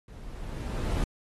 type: noise with level ramp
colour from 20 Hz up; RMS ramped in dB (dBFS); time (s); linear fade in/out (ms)
brown; -46 to -25; 0.08-1.04; 2
effects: AAC 32 kbps